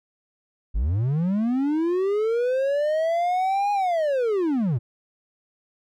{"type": "linear two-way sweep", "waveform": "triangle", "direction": "up then down", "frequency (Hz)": [42.88, 827, 104.1], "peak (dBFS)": -18, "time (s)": [0.74, 4.79], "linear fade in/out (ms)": 20, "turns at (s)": 3.72, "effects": []}